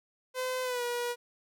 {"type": "tone with pitch glide", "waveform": "sawtooth", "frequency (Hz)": [511, 482.3], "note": ["C5", "B4"], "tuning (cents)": [-41, -41], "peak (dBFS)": -27, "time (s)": [0.34, 1.16], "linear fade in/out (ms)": 50, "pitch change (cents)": -100, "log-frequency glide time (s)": [0.63, 0.83], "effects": []}